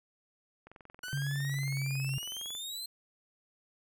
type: click train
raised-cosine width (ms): 0.5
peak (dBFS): -36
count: 42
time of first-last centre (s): 0.67-2.551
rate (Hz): 21.8
type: exponential sweep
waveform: sawtooth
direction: up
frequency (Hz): 1459 to 4171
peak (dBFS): -35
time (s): 1.03-2.86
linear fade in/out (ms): 5
type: tone with pitch glide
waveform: sine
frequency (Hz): 140 to 134.84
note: C#3 to C#3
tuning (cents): +18 to -48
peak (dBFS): -31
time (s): 1.13-2.18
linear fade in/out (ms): 0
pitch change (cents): -66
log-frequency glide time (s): 1.38-2.01
effects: none